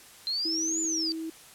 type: exponential two-way sweep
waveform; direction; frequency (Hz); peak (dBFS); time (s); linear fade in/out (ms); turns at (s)
sine; up then down; 4101 to 7130 to 4566; -27; 0.27-1.12; 0; 0.81
type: tone with pitch glide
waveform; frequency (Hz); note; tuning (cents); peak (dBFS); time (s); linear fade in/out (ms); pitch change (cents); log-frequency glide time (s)
sine; 325.1 to 323; E4 to E4; -24 to -35; -32; 0.45-1.3; 5; -11; 0.57-0.63
effects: white hiss -51 dBFS RMS until 1.54 s + low-pass 12000 Hz 12 dB/octave